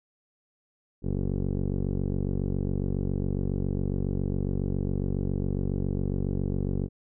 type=tone with low-pass filter; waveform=15% pulse; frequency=47.27 Hz; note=F#1; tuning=38 cents sharp; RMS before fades=-28 dBFS; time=1.02-6.89 s; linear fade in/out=50 ms; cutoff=330 Hz; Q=3.8; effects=none